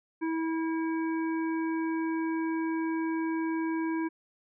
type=harmonic tone; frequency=324.5 Hz; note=E4; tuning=27 cents flat; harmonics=1 / 3 / 5 / 7; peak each=-28 / -38 / -42 / -45 dBFS; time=0.21-4.09 s; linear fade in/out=20 ms; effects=none